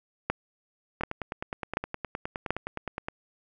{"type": "two click trains", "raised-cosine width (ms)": 0.5, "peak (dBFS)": [-17, -10], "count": [21, 4], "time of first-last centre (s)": [[1.01, 3.085], [0.3, 2.506]], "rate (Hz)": [9.64, 1.36], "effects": []}